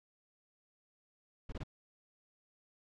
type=noise bursts; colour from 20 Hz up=brown; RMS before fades=-41 dBFS; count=3; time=1.49-1.635 s; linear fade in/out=5 ms; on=33 ms; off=23 ms; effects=low-pass 5000 Hz 12 dB/octave